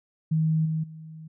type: tone with level steps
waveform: sine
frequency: 158.5 Hz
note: D#3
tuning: 32 cents sharp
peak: -20 / -24 / -39 dBFS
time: 0.31-1.28 s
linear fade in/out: 10 ms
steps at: 0.65 / 0.83 s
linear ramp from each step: 10 ms
effects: none